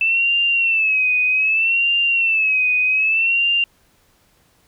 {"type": "tone with vibrato", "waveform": "sine", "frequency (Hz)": 2637, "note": "E7", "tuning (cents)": 0, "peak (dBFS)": -14, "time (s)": [0.01, 3.64], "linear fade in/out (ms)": 2, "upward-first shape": "sine", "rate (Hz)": 0.64, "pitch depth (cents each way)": 98, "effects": ["pink hiss -58 dBFS RMS until 4.67 s"]}